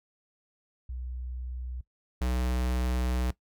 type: tone pair in turn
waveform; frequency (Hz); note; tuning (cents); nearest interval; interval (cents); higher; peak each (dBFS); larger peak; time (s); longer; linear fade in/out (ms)
sine / square; 62.2 / 62.2; B1 / B1; +13 / +13; unison; 0; neither; -34 / -27; second; 0.89-1.81 / 2.21-3.31; second; 5
effects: noise-tail reverb RT60 0.1 s tail -18 dB re dry